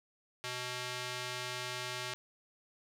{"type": "tone with band-pass filter", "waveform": "square", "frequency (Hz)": 125, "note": "B2", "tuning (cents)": 21, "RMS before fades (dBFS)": -40, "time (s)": [0.44, 2.14], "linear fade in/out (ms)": 0, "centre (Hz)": 3600, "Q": 0.65, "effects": ["10-bit"]}